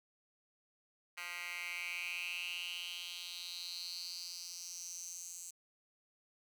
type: tone with high-pass filter sweep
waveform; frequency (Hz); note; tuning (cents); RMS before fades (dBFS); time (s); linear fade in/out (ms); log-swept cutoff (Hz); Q
10% pulse; 175.3; F3; +7; -44; 1.17-5.51; 10; 1800 to 7200; 5.9
effects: none